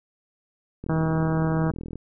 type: click train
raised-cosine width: 3 ms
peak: -22 dBFS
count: 47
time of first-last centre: 0.84-1.957 s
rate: 41.2 Hz
type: harmonic tone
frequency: 160 Hz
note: D#3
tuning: 49 cents sharp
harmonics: 1 / 2 / 3 / 4 / 5 / 6 / 7 / 8 / 9 / 10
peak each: -22 / -28 / -32 / -34 / -36 / -38 / -39 / -40 / -41 / -42 dBFS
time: 0.89-1.71 s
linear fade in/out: 5 ms
effects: none